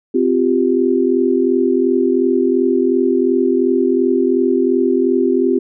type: chord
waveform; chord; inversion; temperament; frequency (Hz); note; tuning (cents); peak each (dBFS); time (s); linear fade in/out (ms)
sine; C suspended fourth; none; equal with one note detuned; 258.9 / 349.2 / 392; C4 / F4 / G4; -18 / 0 / 0; -16; 0.14-5.59; 10
effects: none